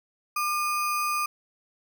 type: tone with sample-and-hold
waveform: sine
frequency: 1199 Hz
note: D6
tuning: 36 cents sharp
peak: -24 dBFS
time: 0.36-1.26 s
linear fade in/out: 5 ms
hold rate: 3675 Hz
effects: none